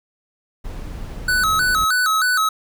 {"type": "noise", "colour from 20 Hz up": "brown", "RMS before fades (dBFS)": -30, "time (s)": [0.64, 1.85], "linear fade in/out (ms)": 10}
{"type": "tone with vibrato", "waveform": "square", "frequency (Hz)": 1384, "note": "F6", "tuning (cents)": -16, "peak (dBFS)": -16, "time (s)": [1.28, 2.49], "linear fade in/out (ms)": 5, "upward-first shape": "square", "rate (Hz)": 3.2, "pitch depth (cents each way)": 130}
{"effects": []}